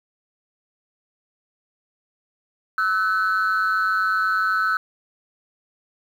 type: tone pair together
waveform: sine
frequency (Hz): 1307 / 1499.1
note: E6 / F#6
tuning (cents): -15 / +22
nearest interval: major second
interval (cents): 237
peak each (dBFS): -19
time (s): 2.78-4.77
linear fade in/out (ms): 2
effects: tanh soft clip ceiling -15 dBFS + 8-bit

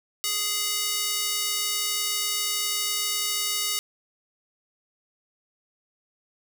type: tone with high-pass filter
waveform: square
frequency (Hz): 416.1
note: G#4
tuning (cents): +3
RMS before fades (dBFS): -27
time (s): 0.24-3.79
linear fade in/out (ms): 0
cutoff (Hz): 3600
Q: 0.73
effects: none

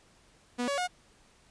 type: tone with pitch steps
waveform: sawtooth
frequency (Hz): 244.3 / 563 / 722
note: B3 / C#5 / F#5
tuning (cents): -19 / +27 / -43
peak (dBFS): -25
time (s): 0.58-0.877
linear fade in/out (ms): 20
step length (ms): 99
effects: pink hiss -62 dBFS RMS until 1.5 s + resampled to 22050 Hz

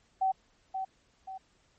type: tone with echo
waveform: sine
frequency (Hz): 763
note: G5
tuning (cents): -47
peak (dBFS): -24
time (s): 0.21-0.32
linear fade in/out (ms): 10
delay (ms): 530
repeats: 2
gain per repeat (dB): -7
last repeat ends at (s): 1.38
effects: pink hiss -68 dBFS RMS until 1.78 s + MP3 32 kbps

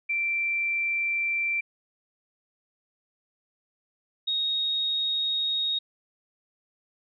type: tone pair in turn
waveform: sine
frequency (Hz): 2349 / 3748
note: D7 / A#7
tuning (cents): 0 / +9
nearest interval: minor sixth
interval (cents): 809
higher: second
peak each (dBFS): -24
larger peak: neither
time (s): 0.09-1.61 / 4.27-5.79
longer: neither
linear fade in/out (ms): 10
effects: none

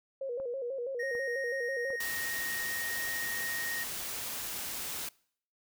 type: tone with vibrato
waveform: sine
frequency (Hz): 510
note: C5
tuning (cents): -44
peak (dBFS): -33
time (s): 0.21-1.96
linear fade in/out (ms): 5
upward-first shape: square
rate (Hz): 6.1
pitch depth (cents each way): 100
type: click train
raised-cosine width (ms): 1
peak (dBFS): -34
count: 5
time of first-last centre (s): 0.4-3.408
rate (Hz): 1.33
type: tone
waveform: triangle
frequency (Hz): 1864.7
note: A#6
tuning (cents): 0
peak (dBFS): -33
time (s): 0.99-3.84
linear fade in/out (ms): 10
type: noise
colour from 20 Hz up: white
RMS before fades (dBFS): -38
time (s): 2-5.09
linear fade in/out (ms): 5
effects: noise-tail reverb RT60 0.6 s tail -24 dB re dry

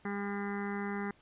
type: harmonic tone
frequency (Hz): 201.6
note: G3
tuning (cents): +49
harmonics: 1 / 2 / 4 / 5 / 6 / 7 / 8 / 9 / 10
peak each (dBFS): -36 / -40 / -44 / -49 / -47 / -48 / -48 / -48 / -47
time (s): 0.05-1.11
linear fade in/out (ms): 2
effects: pink hiss -64 dBFS RMS until 1.21 s + resampled to 8000 Hz

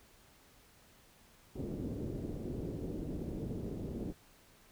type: low-pass noise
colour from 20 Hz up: white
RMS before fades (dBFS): -40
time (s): 1.55-4.13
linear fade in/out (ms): 10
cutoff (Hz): 390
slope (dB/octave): 24
effects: pink hiss -63 dBFS RMS until 4.71 s

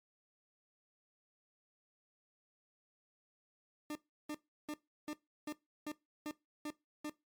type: tone bursts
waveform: 40% pulse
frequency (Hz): 300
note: D4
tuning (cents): +37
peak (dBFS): -38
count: 9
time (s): 3.9-7.097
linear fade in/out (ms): 2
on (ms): 53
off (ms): 340
effects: noise-tail reverb RT60 0.2 s tail -19 dB re dry + MP3 96 kbps

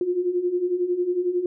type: beating tone pair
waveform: sine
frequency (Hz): 349 / 360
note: F4 / F#4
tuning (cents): -1 / -47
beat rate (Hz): 11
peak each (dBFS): -27 / -22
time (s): 0.01-1.46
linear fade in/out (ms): 2
effects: none

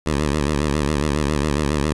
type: tone with vibrato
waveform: 10% pulse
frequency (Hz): 73.5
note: D2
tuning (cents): +2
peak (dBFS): -10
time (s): 0.06-1.93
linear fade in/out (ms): 5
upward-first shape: sine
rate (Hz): 7.3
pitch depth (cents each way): 110
effects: resampled to 24000 Hz

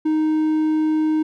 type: tone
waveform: triangle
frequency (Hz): 311.1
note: D#4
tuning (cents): 0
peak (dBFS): -14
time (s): 0.05-1.23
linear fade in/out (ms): 10
effects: none

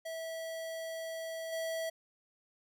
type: tone with level steps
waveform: square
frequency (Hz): 652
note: E5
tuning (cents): -19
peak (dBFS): -39 / -35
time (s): 0.05-1.9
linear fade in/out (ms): 10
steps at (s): 1.52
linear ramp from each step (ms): 10
effects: none

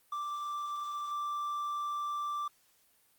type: tone with quantisation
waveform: triangle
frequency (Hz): 1174.7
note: D6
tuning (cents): 0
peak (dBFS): -31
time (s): 0.12-2.48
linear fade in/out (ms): 5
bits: 10
effects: white hiss -68 dBFS RMS until 3.18 s + Opus 32 kbps

